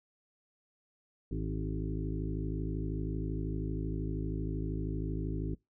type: harmonic tone with a mistuned harmonic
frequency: 52.8 Hz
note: G#1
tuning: 29 cents sharp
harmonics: 1 / 2 / 3 / 5 / 6 / 7 / 8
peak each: -36 / -39 / -39 / -41 / -42 / -45 / -49 dBFS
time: 1.31-5.55 s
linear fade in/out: 5 ms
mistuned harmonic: 7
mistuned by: +35 cents
effects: noise-tail reverb RT60 0.2 s tail -25 dB re dry